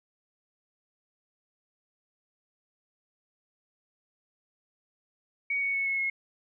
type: tone with pitch steps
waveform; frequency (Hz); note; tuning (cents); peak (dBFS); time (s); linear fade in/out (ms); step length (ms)
sine; 2244 / 2225 / 2205 / 2186 / 2168; C#7 / C#7 / C#7 / C#7 / C#7; +21 / +6 / -10 / -25 / -39; -26; 5.5-6.1; 5; 120
effects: none